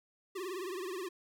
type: tone with vibrato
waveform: square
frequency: 370 Hz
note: F#4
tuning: in tune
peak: -38 dBFS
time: 0.35-1.09 s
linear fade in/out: 10 ms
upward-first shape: triangle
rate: 19 Hz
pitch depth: 150 cents each way
effects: none